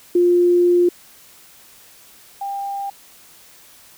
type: tone pair in turn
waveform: sine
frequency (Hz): 352 / 795.9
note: F4 / G5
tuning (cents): +14 / +26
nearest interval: octave + major second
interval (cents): 1412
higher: second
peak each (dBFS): -11 / -23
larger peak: first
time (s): 0.15-0.89 / 2.41-2.9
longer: first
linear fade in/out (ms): 5
effects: white hiss -47 dBFS RMS until 3.97 s